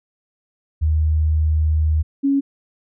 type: tone pair in turn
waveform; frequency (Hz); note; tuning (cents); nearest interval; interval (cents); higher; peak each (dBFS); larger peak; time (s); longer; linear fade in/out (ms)
sine; 77.78 / 277.2; D#2 / C#4; 0 / 0; octave + minor seventh; 2200; second; -14; neither; 0.81-2.03 / 2.23-2.41; first; 20
effects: none